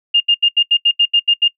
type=tone bursts; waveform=sine; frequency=2821 Hz; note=F7; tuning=17 cents sharp; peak=-8 dBFS; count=10; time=0.14-1.482 s; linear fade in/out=10 ms; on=64 ms; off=78 ms; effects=noise-tail reverb RT60 0.1 s tail -24 dB re dry